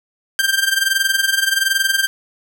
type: tone with amplitude modulation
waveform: sawtooth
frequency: 1579 Hz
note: G6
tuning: 12 cents sharp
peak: -8 dBFS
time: 0.39-2.07 s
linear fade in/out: 0 ms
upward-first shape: sine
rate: 21.3 Hz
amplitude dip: 75%
effects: none